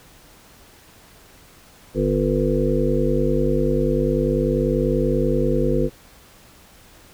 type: harmonic tone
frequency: 50.2 Hz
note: G1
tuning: 42 cents sharp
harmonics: 1 / 3 / 5 / 7 / 9 / 10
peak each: -24 / -24 / -24 / -24 / -24 / -24 dBFS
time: 1.94-5.9 s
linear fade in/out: 50 ms
effects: pink hiss -49 dBFS RMS until 7.13 s